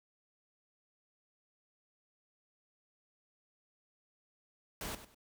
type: noise with echo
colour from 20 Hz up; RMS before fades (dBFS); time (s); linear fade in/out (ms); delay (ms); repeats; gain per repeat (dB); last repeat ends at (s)
pink; -41; 4.81-4.95; 2; 98; 2; -12; 5.146
effects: none